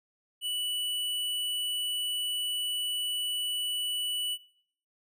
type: tone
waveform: square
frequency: 2960 Hz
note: F#7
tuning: in tune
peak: -30 dBFS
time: 0.41-4.38 s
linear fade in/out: 50 ms
effects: noise-tail reverb RT60 0.6 s tail -19 dB re dry